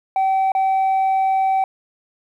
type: tone with dropouts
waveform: sine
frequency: 768 Hz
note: G5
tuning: 36 cents flat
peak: -12 dBFS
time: 0.16-1.64 s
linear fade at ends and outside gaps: 2 ms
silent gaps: 0.519-0.55 s
effects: tanh soft clip ceiling -14 dBFS + 9-bit